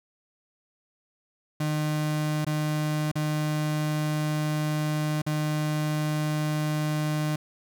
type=tone with dropouts; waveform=35% pulse; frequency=152.3 Hz; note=D#3; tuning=37 cents flat; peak=-23 dBFS; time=1.6-7.36 s; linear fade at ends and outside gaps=5 ms; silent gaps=2.448-2.466 / 3.116-3.155 / 5.219-5.264 s; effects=none